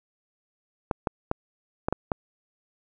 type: clicks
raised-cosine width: 1 ms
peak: -10 dBFS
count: 6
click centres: 0.912 / 1.072 / 1.314 / 1.885 / 1.926 / 2.118 s
effects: none